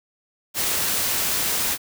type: noise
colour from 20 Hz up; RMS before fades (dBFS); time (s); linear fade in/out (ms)
white; -23; 0.54-1.78; 50
effects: none